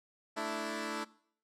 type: chord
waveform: 10% pulse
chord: A suspended fourth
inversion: none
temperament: equal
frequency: 220 / 293.7 / 329.6 Hz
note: A3 / D4 / E4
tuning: 0 / 0 / 0 cents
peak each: -32 / -32 / -31 dBFS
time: 0.36-1.05 s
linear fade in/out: 20 ms
effects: noise-tail reverb RT60 0.6 s tail -21 dB re dry + low-pass 9000 Hz 12 dB/octave